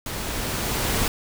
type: noise with level ramp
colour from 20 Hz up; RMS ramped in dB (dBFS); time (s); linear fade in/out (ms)
pink; -31 to -22; 0.06-1.08; 2
effects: none